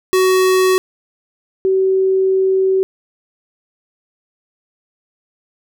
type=tone pair in turn; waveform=square / sine; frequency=373.6 / 380.8 Hz; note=F#4 / F#4; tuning=+17 / +50 cents; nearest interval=unison; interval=33 cents; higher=second; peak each=-11 dBFS; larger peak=neither; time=0.13-0.78 / 1.65-2.83 s; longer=second; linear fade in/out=0 ms; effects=none